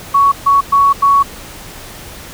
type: tone bursts at uneven times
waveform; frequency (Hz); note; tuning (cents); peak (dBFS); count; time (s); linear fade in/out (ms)
sine; 1117; C#6; +13; -6; 4; 0.14-0.32 / 0.46-0.61 / 0.72-0.93 / 1.02-1.23; 10
effects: pink hiss -32 dBFS RMS until 2.33 s